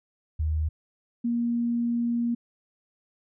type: tone pair in turn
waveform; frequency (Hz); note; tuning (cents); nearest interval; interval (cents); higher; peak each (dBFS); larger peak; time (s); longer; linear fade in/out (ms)
sine; 77.78 / 236.3; D#2 / A#3; 0 / +24; octave + perfect fifth; 1924; second; -23; neither; 0.39-0.69 / 1.24-2.35; second; 10
effects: none